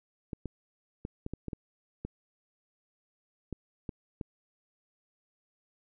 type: clicks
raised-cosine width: 3 ms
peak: -23 dBFS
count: 11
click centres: 0.332 / 0.457 / 1.051 / 1.264 / 1.336 / 1.483 / 1.532 / 2.05 / 3.527 / 3.892 / 4.212 s
effects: none